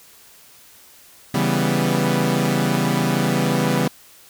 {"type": "chord", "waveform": "sawtooth", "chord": "C# half-diminished seventh", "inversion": "none", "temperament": "equal", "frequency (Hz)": [138.59, 164.81, 196, 246.9], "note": ["C#3", "E3", "G3", "B3"], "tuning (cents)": [0, 0, 0, 0], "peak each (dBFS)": -19, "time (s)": [1.34, 3.88], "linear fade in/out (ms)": 5, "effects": ["white hiss -48 dBFS RMS until 4.29 s"]}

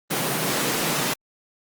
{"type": "high-pass noise", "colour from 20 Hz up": "pink", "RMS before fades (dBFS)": -24, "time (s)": [0.1, 1.14], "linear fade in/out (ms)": 10, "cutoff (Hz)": 130, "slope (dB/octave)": 96, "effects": ["Opus 24 kbps"]}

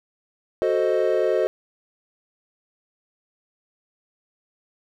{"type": "chord", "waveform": "triangle", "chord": "F# diminished seventh", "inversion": "none", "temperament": "equal", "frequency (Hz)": [370, 440, 523.3, 622.3], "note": ["F#4", "A4", "C5", "Eb5"], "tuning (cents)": [0, 0, 0, 0], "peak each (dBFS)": -22, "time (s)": [0.62, 1.47], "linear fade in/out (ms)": 0, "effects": []}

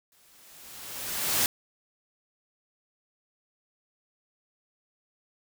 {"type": "noise with exponential growth", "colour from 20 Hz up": "white", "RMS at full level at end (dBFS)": -23, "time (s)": [0.12, 1.46], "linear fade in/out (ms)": 1, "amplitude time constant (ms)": 290, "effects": []}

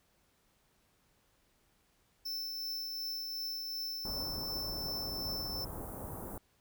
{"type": "tone with tremolo", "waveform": "square", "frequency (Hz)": 5320, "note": "E8", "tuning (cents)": 15, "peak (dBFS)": -36, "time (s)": [2.25, 5.65], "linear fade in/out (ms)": 10, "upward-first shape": "triangle", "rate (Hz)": 2.7, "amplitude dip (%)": 30}
{"type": "band-stop noise", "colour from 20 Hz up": "pink", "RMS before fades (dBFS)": -43, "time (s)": [4.05, 6.38], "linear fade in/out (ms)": 2, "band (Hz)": [1100, 11000], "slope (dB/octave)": 24}
{"effects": ["pink hiss -72 dBFS RMS until 6.6 s"]}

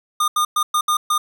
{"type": "tone bursts at uneven times", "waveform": "square", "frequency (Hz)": 1216, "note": "D#6", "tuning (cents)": -40, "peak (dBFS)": -16, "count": 6, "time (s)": [[0.2, 0.28], [0.36, 0.45], [0.56, 0.63], [0.74, 0.81], [0.88, 0.97], [1.1, 1.18]], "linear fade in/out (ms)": 5, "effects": []}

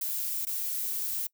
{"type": "noise with dropouts", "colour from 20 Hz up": "violet", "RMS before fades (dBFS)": -32, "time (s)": [0.01, 1.27], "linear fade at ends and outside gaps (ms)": 5, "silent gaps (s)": [0.452, 0.468], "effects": ["noise-tail reverb RT60 0.1 s tail -23 dB re dry"]}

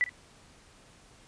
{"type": "tone with echo", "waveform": "sine", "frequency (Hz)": 1975.5, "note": "B6", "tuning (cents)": 0, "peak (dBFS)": -22, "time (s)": [0.01, 0.04], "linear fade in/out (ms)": 0, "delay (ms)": 53, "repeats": 1, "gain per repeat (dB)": -15, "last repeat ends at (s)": 0.093, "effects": ["pink hiss -57 dBFS RMS until 1.27 s", "resampled to 22050 Hz"]}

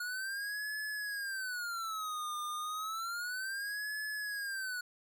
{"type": "tone with vibrato", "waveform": "square", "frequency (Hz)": 1439, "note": "F#6", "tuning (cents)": -49, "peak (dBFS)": -37, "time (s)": [0, 4.81], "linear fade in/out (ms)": 5, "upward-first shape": "sine", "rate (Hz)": 0.31, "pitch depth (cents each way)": 300, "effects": []}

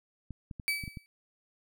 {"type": "clicks", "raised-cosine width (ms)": 5, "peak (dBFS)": -28, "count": 6, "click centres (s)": [0.307, 0.512, 0.598, 0.838, 0.878, 0.972]}
{"type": "tone with exponential decay", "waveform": "35% pulse", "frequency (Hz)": 2296, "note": "D7", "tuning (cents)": -40, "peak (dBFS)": -23, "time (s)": [0.68, 1.06], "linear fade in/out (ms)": 0, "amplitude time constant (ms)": 82}
{"effects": []}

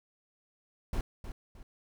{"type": "noise with echo", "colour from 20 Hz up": "brown", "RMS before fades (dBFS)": -31, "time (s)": [0.93, 1.01], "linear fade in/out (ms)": 2, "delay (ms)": 310, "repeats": 2, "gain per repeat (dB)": -9, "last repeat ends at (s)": 1.63, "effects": []}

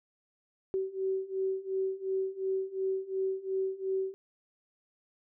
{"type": "beating tone pair", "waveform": "sine", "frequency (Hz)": [380.6, 383.4], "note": ["F#4", "G4"], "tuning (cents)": [49, -38], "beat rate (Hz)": 2.8, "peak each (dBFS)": [-34, -32], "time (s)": [0.74, 4.14], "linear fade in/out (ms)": 0, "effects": []}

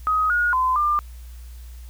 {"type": "tone with pitch steps", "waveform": "sine", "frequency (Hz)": [1259, 1441, 1024, 1196], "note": ["D#6", "F#6", "C6", "D6"], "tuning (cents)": [20, -46, -38, 31], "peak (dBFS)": -17, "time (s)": [0.07, 0.99], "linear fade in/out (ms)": 0, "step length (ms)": 230, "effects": ["added 60 Hz sine -36 dBFS peak until 1.89 s", "white hiss -53 dBFS RMS until 1.89 s"]}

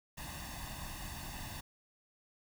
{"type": "noise with comb filter", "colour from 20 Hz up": "pink", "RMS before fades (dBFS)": -44, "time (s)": [0.17, 1.61], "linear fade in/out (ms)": 10, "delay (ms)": 1.1, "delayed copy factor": 0.8, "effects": []}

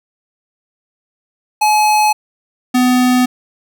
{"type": "tone pair in turn", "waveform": "square", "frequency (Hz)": [850, 250.7], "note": ["G#5", "B3"], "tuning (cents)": [40, 26], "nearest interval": "octave + major sixth", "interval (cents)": 2114, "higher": "first", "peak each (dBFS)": -10, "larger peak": "neither", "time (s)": [[1.61, 2.13], [2.74, 3.26]], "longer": "neither", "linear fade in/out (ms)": 10, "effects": []}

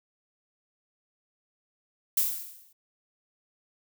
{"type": "noise with exponential decay", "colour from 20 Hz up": "violet", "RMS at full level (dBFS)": -22, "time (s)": [2.17, 2.73], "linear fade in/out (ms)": 5, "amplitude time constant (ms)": 120, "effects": []}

